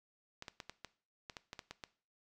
clicks, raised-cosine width 0.2 ms, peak -27 dBFS, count 11, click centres 0.424 / 0.482 / 0.602 / 0.696 / 0.847 / 1.298 / 1.368 / 1.531 / 1.592 / 1.71 / 1.838 s, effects noise-tail reverb RT60 0.4 s tail -18 dB re dry

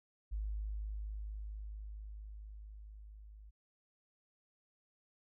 sine tone with level ramp, 52.2 Hz, G#1, 10 cents sharp, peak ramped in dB -35 to -52 dBFS, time 0.31-3.51 s, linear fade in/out 20 ms, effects none

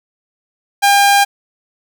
sawtooth tone, 803 Hz, G5, 41 cents sharp, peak -4 dBFS, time 0.82-1.25 s, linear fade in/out 20 ms, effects none

